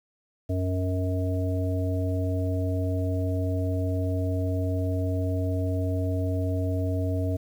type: harmonic tone with a mistuned harmonic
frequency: 92.5 Hz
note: F#2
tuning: in tune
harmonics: 1 / 3 / 5 / 7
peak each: -25 / -31 / -36 / -34 dBFS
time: 0.49-7.37 s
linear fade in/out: 10 ms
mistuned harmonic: 7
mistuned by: -18 cents
effects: 9-bit